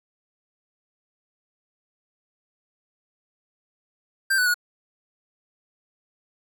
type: tone with pitch steps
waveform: square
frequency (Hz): 1574 / 1490 / 1452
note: G6 / F#6 / F#6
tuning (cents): +7 / +12 / -33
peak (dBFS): -19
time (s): 4.3-4.543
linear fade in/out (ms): 10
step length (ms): 81
effects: 9-bit